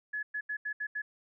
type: tone bursts at uneven times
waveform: sine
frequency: 1701 Hz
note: G#6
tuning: 41 cents sharp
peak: -32 dBFS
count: 6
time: 0.13-0.23 / 0.34-0.41 / 0.49-0.57 / 0.65-0.73 / 0.8-0.87 / 0.95-1.02 s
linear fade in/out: 10 ms
effects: none